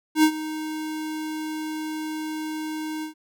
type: tone with ADSR envelope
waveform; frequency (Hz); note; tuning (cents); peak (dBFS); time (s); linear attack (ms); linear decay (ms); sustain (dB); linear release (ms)
square; 311.1; D#4; 0; -13; 0.15-3.14; 83; 75; -16; 110
effects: none